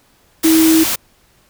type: tone in noise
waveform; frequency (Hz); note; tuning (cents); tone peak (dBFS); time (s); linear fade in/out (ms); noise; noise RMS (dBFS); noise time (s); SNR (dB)
sine; 321.2; E4; -45; -8; 0.44-0.84; 10; white; -18; 0.43-0.96; +7
effects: pink hiss -54 dBFS RMS until 1.49 s